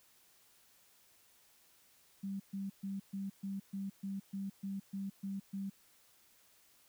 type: tone bursts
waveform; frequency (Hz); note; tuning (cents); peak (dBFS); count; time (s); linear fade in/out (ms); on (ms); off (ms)
sine; 196; G3; 0; -37; 12; 2.23-5.7; 10; 170; 130
effects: white hiss -67 dBFS RMS until 6.88 s